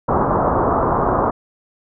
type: low-pass noise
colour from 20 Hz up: white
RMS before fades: -17 dBFS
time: 0.08-1.31 s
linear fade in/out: 10 ms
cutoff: 1200 Hz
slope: 48 dB/octave
effects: none